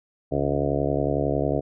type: harmonic tone with a mistuned harmonic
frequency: 71 Hz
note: C#2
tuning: 42 cents sharp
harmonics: 1 / 2 / 3 / 4 / 5 / 6 / 7 / 8 / 9 / 10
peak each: -32 / -28 / -39 / -28 / -31 / -29 / -30 / -32 / -29 / -35 dBFS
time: 0.31-1.61 s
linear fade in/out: 20 ms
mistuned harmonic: 1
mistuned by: +41 cents
effects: none